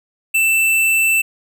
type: tone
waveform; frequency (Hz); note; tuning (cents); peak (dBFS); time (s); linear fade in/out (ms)
square; 2662; E7; +16; -13; 0.34-1.22; 10
effects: none